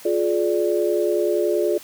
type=chord; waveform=sine; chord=D diminished; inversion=first; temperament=just; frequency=352.4 / 422.9 / 587.3 Hz; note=F4 / Ab4 / D5; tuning=+16 / +31 / 0 cents; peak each=-21 / -22 / -23 dBFS; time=0.05-1.78 s; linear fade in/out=5 ms; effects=white hiss -43 dBFS RMS until 1.83 s + high-pass 100 Hz 12 dB/octave